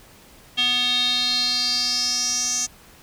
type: tone with band-pass filter sweep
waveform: square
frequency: 246.9 Hz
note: B3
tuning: in tune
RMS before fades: -22 dBFS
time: 0.57-2.67 s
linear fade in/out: 20 ms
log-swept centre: 3200 to 6400 Hz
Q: 7.9
effects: pink hiss -49 dBFS RMS until 3.02 s